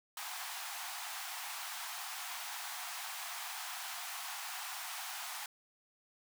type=high-pass noise; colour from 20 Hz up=pink; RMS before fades=-43 dBFS; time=0.17-5.46 s; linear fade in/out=2 ms; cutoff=700 Hz; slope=96 dB/octave; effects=none